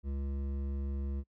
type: tone with hard clipping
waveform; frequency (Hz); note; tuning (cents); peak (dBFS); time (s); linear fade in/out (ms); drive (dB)
sine; 69; C#2; -7; -35; 0.03-1.24; 50; 11
effects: noise-tail reverb RT60 0.1 s tail -26 dB re dry